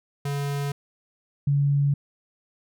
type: tone pair in turn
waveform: square / sine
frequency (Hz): 141.9 / 141.9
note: C#3 / C#3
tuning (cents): +41 / +41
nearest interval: unison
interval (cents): 0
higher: neither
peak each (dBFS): -26 / -18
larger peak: second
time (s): 0.25-0.72 / 1.47-1.94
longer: neither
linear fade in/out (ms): 5
effects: none